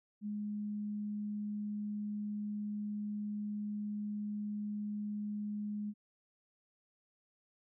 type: tone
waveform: sine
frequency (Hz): 208.4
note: G#3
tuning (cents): +6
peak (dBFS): -36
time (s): 0.21-5.94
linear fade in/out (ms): 50
effects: none